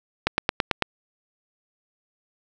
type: click train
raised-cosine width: 0.3 ms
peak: -3 dBFS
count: 6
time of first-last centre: 0.27-0.823 s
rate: 9.04 Hz
effects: none